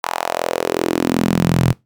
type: tone with high-pass filter sweep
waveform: sawtooth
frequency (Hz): 42.7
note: F1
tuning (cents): -38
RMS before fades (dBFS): -18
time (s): 0.03-1.73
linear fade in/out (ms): 10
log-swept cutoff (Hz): 950 to 120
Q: 2.9
effects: noise-tail reverb RT60 0.2 s tail -21 dB re dry